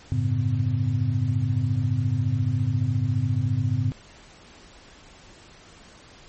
sine tone cluster, 95.1 / 109.5 / 138.4 / 255 Hz, F#2 / A2 / C#3 / C4, +48 / -8 / -2 / -44 cents, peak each -28 / -23 / -26 / -32 dBFS, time 0.12-3.92 s, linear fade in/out 0 ms, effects pink hiss -49 dBFS RMS until 6.28 s + MP3 32 kbps

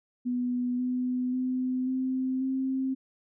sine tone with pitch steps, 246.9 / 251.1 / 255.3 / 259.6 / 264 Hz, B3 / B3 / C4 / C4 / C4, 0 / +29 / -42 / -13 / +16 cents, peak -26 dBFS, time 0.25-2.95 s, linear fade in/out 20 ms, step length 540 ms, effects none

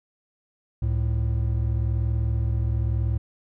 triangle tone pair together, 69.06 / 110 Hz, C#2 / A2, -6 / 0 cents, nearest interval minor sixth, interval 806 cents, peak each -22 dBFS, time 0.82-3.18 s, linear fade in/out 5 ms, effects none

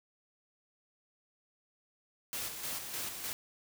white noise with tremolo, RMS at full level -38 dBFS, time 2.33-3.33 s, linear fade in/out 0 ms, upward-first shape square, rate 3.3 Hz, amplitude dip 45%, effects none

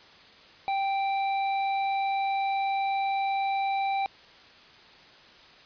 triangle tone with tanh clipping, 784 Hz, G5, in tune, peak -27 dBFS, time 0.68-4.06 s, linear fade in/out 0 ms, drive 18 dB, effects white hiss -52 dBFS RMS until 5.65 s + resampled to 11025 Hz

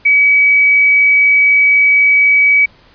sine tone, 2276 Hz, C#7, 45 cents sharp, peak -6 dBFS, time 0.05-2.66 s, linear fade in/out 10 ms, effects pink hiss -46 dBFS RMS until 2.94 s + resampled to 11025 Hz

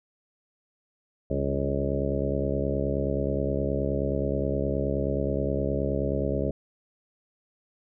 harmonic tone with a mistuned harmonic, 69.5 Hz, C#2, 5 cents sharp, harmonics 1 / 2 / 3 / 4 / 5 / 6 / 7 / 8 / 9, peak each -31 / -32 / -34 / -33 / -36 / -32 / -37 / -32 / -35 dBFS, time 1.3-6.51 s, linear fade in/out 5 ms, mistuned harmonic 3, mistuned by -56 cents, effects none

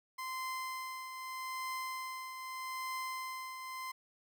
30% pulse tone with tremolo, 1037 Hz, C6, 16 cents flat, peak -34 dBFS, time 0.18-3.92 s, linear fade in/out 10 ms, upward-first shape triangle, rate 0.81 Hz, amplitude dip 55%, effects none

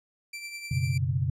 sawtooth tone with tremolo, 2344 Hz, D7, 4 cents flat, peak -31 dBFS, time 0.33-0.98 s, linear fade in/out 5 ms, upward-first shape triangle, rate 10 Hz, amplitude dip 55%
sine chord, F# suspended fourth, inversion none, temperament just, 92.5 / 123.33 / 138.75 Hz, F#2 / B2 / C#3, 0 / -2 / +2 cents, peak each -30 / -28 / -28 dBFS, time 0.71-1.3 s, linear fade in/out 5 ms
effects low-pass 11000 Hz 12 dB/octave

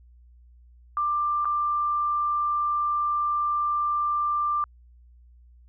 sine tone with dropouts, 1185 Hz, D6, 15 cents sharp, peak -22 dBFS, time 0.97-4.64 s, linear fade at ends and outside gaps 1 ms, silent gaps 1.447-1.454 s, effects added 60 Hz sine -50 dBFS peak until 5.68 s

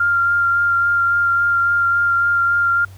sine tone with vibrato, 1393 Hz, F6, 5 cents flat, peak -13 dBFS, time 0-2.85 s, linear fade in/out 5 ms, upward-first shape sine, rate 3.6 Hz, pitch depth 13 cents each way, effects added 95 Hz sine -36 dBFS peak until 2.97 s + pink hiss -49 dBFS RMS until 2.97 s

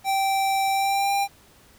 square tone with pitch glide, 779 to 797.2 Hz, G5 to G5, -11 to +29 cents, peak -21 dBFS, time 0.04-1.28 s, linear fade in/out 50 ms, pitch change +40 cents, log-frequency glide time 0.7-1.13 s, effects pink hiss -54 dBFS RMS until 1.78 s

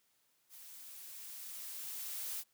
blue noise with level ramp, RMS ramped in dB -54 to -40 dBFS, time 0.49-2.44 s, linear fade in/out 50 ms, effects white hiss -75 dBFS RMS until 2.53 s + high-pass 80 Hz 12 dB/octave

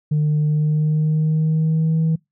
sine tone with pitch glide, 150.9 to 160.8 Hz, D3 to E3, +47 to -43 cents, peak -13 dBFS, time 0.11-2.16 s, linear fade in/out 10 ms, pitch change +110 cents, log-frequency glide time 0.45-1.99 s, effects noise-tail reverb RT60 0.2 s tail -26 dB re dry + tanh soft clip ceiling -13 dBFS

